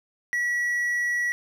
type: tone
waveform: triangle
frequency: 1934 Hz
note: B6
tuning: 37 cents flat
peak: -21 dBFS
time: 0.33-1.32 s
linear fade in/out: 0 ms
effects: none